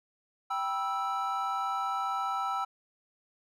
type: chord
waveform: triangle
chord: E minor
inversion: first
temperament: equal with one note detuned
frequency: 784 / 974.7 / 1318.5 Hz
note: G5 / B5 / E6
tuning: 0 / -23 / 0 cents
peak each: -32 / -35 / -30 dBFS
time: 0.5-2.65 s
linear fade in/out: 10 ms
effects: none